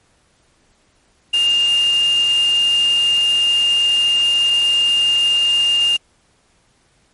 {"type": "tone in noise", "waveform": "sine", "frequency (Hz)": 2815, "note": "F7", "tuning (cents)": 13, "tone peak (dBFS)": -12, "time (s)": [1.33, 5.97], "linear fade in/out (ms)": 10, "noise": "white", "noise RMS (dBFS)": -30, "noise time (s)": [1.33, 5.97], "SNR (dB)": 15, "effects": ["pink hiss -58 dBFS RMS until 7.13 s", "MP3 48 kbps"]}